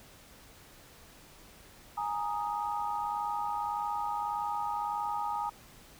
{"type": "chord", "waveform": "sine", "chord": "Ab suspended second", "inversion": "none", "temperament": "equal", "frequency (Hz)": [830.6, 932.3, 1244.5], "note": ["Ab5", "Bb5", "Eb6"], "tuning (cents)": [0, 0, 0], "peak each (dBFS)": [-34, -35, -37], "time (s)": [1.97, 5.5], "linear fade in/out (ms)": 10, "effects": ["pink hiss -55 dBFS RMS until 5.99 s"]}